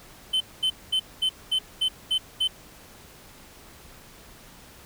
triangle tone bursts, 3064 Hz, G7, 40 cents flat, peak -19 dBFS, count 8, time 0.33-2.478 s, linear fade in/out 10 ms, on 76 ms, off 220 ms, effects pink hiss -49 dBFS RMS until 4.85 s

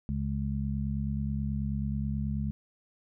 harmonic tone, 69.3 Hz, C#2, in tune, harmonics 1 / 2 / 3, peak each -33 / -33 / -33 dBFS, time 0.09-2.51 s, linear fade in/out 0 ms, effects none

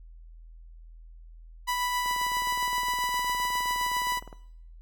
sawtooth tone with tremolo, 987.8 Hz, B5, in tune, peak -22 dBFS, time 1.67-4.2 s, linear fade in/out 20 ms, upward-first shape sine, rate 7.5 Hz, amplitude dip 25%
click train, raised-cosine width 1 ms, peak -30 dBFS, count 45, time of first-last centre 2.06-4.328 s, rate 19.4 Hz
effects noise-tail reverb RT60 0.7 s tail -19 dB re dry + added 41 Hz sine -45 dBFS peak until 4.81 s

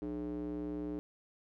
square tone with band-pass filter, 60 Hz, B1, 49 cents flat, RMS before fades -39 dBFS, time 0.02-0.99 s, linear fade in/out 0 ms, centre 340 Hz, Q 5, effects none

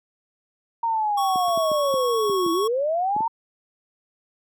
sine linear two-way sweep, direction down then up, 932.3 to 326 to 932.3 Hz, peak -20 dBFS, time 0.83-3.28 s, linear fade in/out 5 ms, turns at 2.52 s
square tone with vibrato, 1108.7 Hz, C#6, in tune, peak -25 dBFS, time 1.17-2.68 s, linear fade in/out 10 ms, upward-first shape triangle, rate 3.1 Hz, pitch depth 9 cents each way
clicks, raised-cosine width 3 ms, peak -18 dBFS, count 8, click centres 1.358 / 1.575 / 1.716 / 1.94 / 2.297 / 2.463 / 3.164 / 3.206 s
brown noise with exponential decay, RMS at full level -31 dBFS, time 1.48-1.56 s, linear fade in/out 2 ms, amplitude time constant 16 ms
effects high-pass 200 Hz 12 dB/octave

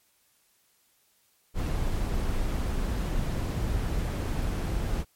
brown noise, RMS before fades -28 dBFS, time 1.54-5.05 s, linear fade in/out 50 ms, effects white hiss -67 dBFS RMS until 5.15 s + MP3 64 kbps

